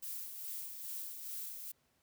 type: noise with tremolo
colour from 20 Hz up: violet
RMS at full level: -42 dBFS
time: 0.02-1.72 s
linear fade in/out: 10 ms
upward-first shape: sine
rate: 2.4 Hz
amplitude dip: 45%
effects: pink hiss -75 dBFS RMS until 2.02 s + high-pass 60 Hz 12 dB/octave